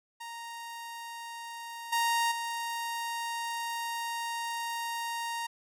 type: tone with level steps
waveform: sawtooth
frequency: 931 Hz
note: A#5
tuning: 2 cents flat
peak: -36 / -22 / -29 dBFS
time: 0.2-5.47 s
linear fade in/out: 10 ms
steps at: 1.92 / 2.31 s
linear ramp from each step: 10 ms
effects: resampled to 32000 Hz